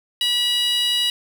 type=tone with high-pass filter; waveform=15% pulse; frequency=971 Hz; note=B5; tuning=30 cents flat; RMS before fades=-20 dBFS; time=0.21-1.1 s; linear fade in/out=2 ms; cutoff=3300 Hz; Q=5.9; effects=none